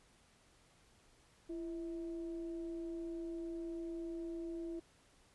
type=tone with frequency modulation; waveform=sine; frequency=336.4 Hz; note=E4; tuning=35 cents sharp; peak=-40 dBFS; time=1.49-4.8 s; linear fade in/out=10 ms; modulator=308 Hz; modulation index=0.34; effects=pink hiss -68 dBFS RMS until 5.34 s + resampled to 24000 Hz